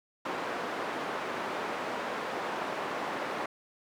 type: band-pass noise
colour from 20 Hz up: white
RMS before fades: -35 dBFS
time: 0.25-3.46 s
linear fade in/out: 5 ms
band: 270 to 1200 Hz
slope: 12 dB/octave
effects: none